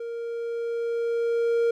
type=tone with level ramp; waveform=triangle; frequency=466.2 Hz; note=A#4; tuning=in tune; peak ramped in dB=-29 to -17 dBFS; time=0-1.71 s; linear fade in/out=5 ms; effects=none